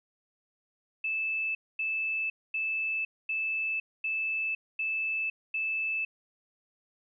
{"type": "tone bursts", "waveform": "sine", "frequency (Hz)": 2626, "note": "E7", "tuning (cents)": -7, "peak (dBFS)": -28, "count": 7, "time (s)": [1.04, 6.05], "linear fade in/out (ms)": 5, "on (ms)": 510, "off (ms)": 240, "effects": []}